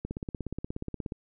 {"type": "click train", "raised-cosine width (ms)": 3, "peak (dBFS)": -21, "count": 19, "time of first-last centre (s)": [0.05, 1.121], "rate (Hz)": 16.8, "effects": []}